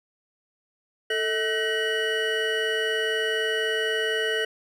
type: tone cluster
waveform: triangle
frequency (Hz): 441.5 / 640 / 1520 / 1896 / 2951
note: A4 / D#5 / F#6 / A#6 / F#7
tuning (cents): +6 / +49 / +46 / +29 / -5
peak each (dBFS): -25 / -33 / -29 / -28 / -28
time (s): 1.1-4.45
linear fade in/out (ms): 5
effects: none